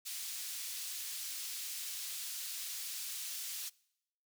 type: high-pass noise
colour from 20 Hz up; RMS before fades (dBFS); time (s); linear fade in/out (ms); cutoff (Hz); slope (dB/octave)
pink; -42; 0.05-3.7; 20; 4000; 12
effects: noise-tail reverb RT60 0.8 s tail -24 dB re dry